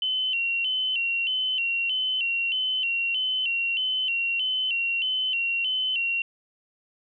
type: tone with vibrato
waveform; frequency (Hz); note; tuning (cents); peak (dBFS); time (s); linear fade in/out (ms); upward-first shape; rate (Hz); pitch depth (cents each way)
sine; 2890; F#7; -41; -23; 0.02-6.22; 2; square; 1.6; 89
effects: none